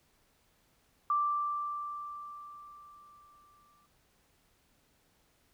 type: tone with exponential decay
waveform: sine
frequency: 1174.7 Hz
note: D6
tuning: in tune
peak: -25 dBFS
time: 1.1-3.86 s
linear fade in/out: 2 ms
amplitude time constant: 600 ms
effects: pink hiss -70 dBFS RMS until 5.53 s